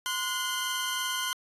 sawtooth tone cluster, 1034 / 1451 / 3125 Hz, C6 / F#6 / G7, -21 / -34 / -6 cents, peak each -30 dBFS, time 0.06-1.33 s, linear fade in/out 0 ms, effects resampled to 32000 Hz

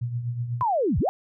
sine tone with tremolo, 120 Hz, B2, 49 cents flat, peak -23 dBFS, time 0.01-0.63 s, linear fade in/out 10 ms, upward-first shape triangle, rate 8.1 Hz, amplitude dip 65%
sine linear two-way sweep, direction down then up, 1040 to 53.3 to 819 Hz, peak -20 dBFS, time 0.61-1.09 s, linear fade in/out 0 ms, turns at 0.99 s
effects none

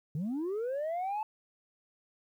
sine linear sweep, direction up, 138.59 to 880 Hz, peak -29 dBFS, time 0.15-1.23 s, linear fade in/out 2 ms, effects tanh soft clip ceiling -30 dBFS + 11-bit

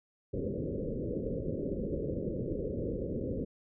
white low-pass noise, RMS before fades -35 dBFS, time 0.33-3.45 s, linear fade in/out 10 ms, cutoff 550 Hz, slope 96 dB/octave, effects none

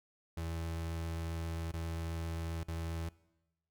35% pulse tone with dropouts, 82.5 Hz, E2, 2 cents sharp, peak -35 dBFS, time 0.37-3.09 s, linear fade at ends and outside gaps 5 ms, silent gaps 1.717-1.737 / 2.634-2.682 s, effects noise-tail reverb RT60 1.0 s tail -21 dB re dry

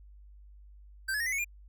square tone with pitch steps, 1560 / 1701.2 / 1855.2 / 2023 / 2206 / 2406 Hz, G6 / G#6 / A#6 / B6 / C#7 / D7, -9 / +41 / -9 / +41 / -9 / +41 cents, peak -30 dBFS, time 1.08-1.446 s, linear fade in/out 10 ms, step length 61 ms, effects added 50 Hz sine -50 dBFS peak until 1.68 s

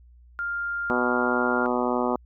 sine tone, 1400 Hz, F6, 4 cents sharp, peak -26 dBFS, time 0.39-1.66 s, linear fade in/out 0 ms
harmonic tone, 123.47 Hz, B2, in tune, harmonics 2 / 3 / 4 / 5 / 6 / 7 / 8 / 9 / 10, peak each -27 / -29 / -30 / -31 / -32 / -32 / -33 / -34 / -34 dBFS, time 0.9-2.16 s, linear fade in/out 0 ms
effects added 60 Hz sine -49 dBFS peak until 2.25 s

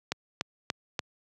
click train, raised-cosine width 0.2 ms, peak -11 dBFS, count 4, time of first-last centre 0.12-0.992 s, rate 3.44 Hz, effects high-pass 100 Hz 12 dB/octave

